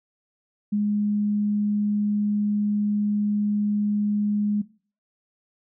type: tone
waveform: sine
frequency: 207.5 Hz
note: G#3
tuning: 1 cent flat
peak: -20 dBFS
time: 0.72-4.62 s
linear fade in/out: 10 ms
effects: noise-tail reverb RT60 0.4 s tail -19 dB re dry